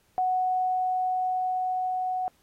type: tone with level ramp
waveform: sine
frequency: 740 Hz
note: F#5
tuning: in tune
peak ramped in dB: -22 to -26 dBFS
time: 0.18-2.28 s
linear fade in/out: 0 ms
effects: pink hiss -66 dBFS RMS until 2.42 s + AAC 48 kbps